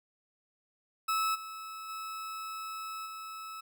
40% pulse tone with level steps, 1300 Hz, E6, 24 cents flat, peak -27 / -40 / -37 / -40 dBFS, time 1.08-3.61 s, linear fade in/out 10 ms, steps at 1.34 / 1.88 / 3.05 s, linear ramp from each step 20 ms, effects none

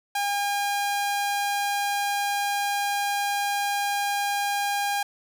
sawtooth tone, 809 Hz, G#5, 46 cents flat, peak -20 dBFS, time 0.15-5.03 s, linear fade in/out 5 ms, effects none

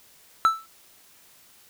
triangle tone with exponential decay, 1321 Hz, E6, 3 cents sharp, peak -10 dBFS, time 0.45-0.66 s, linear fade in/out 0 ms, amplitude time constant 44 ms, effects white hiss -55 dBFS RMS until 1.69 s

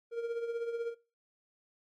triangle tone with tremolo, 466.2 Hz, A#4, in tune, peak -28 dBFS, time 0.11-0.95 s, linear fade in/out 50 ms, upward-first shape triangle, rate 16 Hz, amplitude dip 65%, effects noise-tail reverb RT60 0.3 s tail -19 dB re dry + AAC 48 kbps

